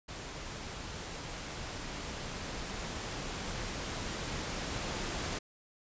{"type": "noise with level ramp", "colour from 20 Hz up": "pink", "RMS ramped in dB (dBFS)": [-43, -36], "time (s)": [0.08, 5.39], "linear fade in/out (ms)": 10, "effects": ["resampled to 16000 Hz"]}